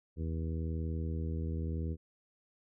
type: harmonic tone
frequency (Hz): 80.8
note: E2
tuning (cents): -34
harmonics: 1 / 2 / 3 / 4 / 5 / 6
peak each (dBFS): -34 / -40 / -44 / -46 / -48 / -50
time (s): 0.16-1.97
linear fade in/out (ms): 50
effects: none